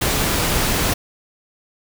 pink noise, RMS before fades -19 dBFS, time 0.01-0.94 s, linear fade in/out 10 ms, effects none

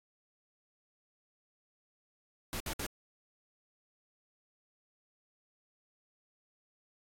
pink noise bursts, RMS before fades -38 dBFS, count 3, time 2.53-2.865 s, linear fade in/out 0 ms, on 71 ms, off 61 ms, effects AAC 48 kbps

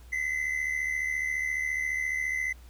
triangle tone pair together, 1975.5 / 2050 Hz, B6 / C7, 0 / -36 cents, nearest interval minor second, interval 64 cents, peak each -32 / -27 dBFS, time 0.12-2.53 s, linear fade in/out 10 ms, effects added 60 Hz sine -47 dBFS peak until 2.69 s + pink hiss -59 dBFS RMS until 2.69 s

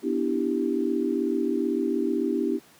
sine chord, E minor seventh, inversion second, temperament equal, 246.9 / 293.7 / 329.6 / 392 Hz, B3 / D4 / E4 / G4, 0 / 0 / 0 / 0 cents, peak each -28 dBFS, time 0.02-2.6 s, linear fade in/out 50 ms, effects pink hiss -54 dBFS RMS until 2.79 s + high-pass 150 Hz 12 dB/octave

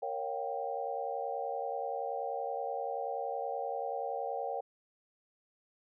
sine chord, G half-diminished seventh, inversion first, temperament equal with one note detuned, 466.2 / 554.4 / 713.5 / 784 Hz, Bb4 / Db5 / F5 / G5, 0 / 0 / +37 / 0 cents, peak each -40 / -39 / -40 / -38 dBFS, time 0.02-4.61 s, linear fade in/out 10 ms, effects none

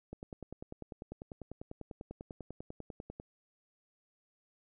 click train, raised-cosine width 2 ms, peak -30 dBFS, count 32, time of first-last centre 0.13-3.199 s, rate 10.1 Hz, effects none

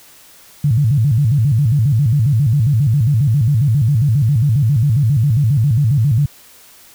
sine tone with vibrato, 127 Hz, B2, 49 cents sharp, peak -10 dBFS, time 0.64-6.26 s, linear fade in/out 5 ms, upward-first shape square, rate 7.4 Hz, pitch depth 240 cents each way, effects white hiss -44 dBFS RMS until 6.94 s

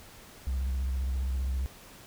sine tone with vibrato, 65.41 Hz, C2, in tune, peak -25 dBFS, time 0.47-1.66 s, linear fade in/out 0 ms, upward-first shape triangle, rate 15 Hz, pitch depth 90 cents each way, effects tanh soft clip ceiling -26 dBFS + pink hiss -51 dBFS RMS until 2.06 s

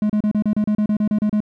triangle tone bursts, 211 Hz, G#3, 28 cents sharp, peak -13 dBFS, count 13, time 0.02-1.404 s, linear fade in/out 2 ms, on 76 ms, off 33 ms, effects none

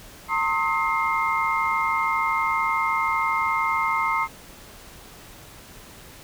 sine tone cluster, 913 / 1066 / 1275 / 2114 Hz, A#5 / C6 / D#6 / C7, -36 / +32 / +42 / +17 cents, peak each -26 dBFS, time 0.28-4.28 s, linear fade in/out 50 ms, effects pink hiss -45 dBFS RMS until 6.23 s

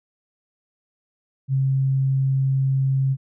sine tone, 134.4 Hz, C3, 47 cents sharp, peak -17 dBFS, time 1.48-3.17 s, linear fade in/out 50 ms, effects none

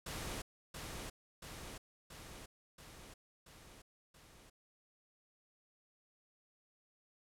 pink noise with echo, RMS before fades -43 dBFS, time 0.06-0.42 s, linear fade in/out 5 ms, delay 680 ms, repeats 6, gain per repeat -3 dB, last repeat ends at 4.5 s, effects low-pass 12000 Hz 12 dB/octave

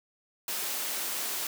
white high-pass noise, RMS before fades -33 dBFS, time 0.48-1.47 s, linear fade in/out 2 ms, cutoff 260 Hz, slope 12 dB/octave, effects none

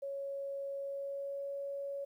sine tone with pitch glide, 554.4 to 558.9 Hz, C#5 to C#5, 0 to +14 cents, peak -37 dBFS, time 0.02-2.05 s, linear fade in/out 10 ms, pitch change +14 cents, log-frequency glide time 0.75-1.52 s, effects 12-bit

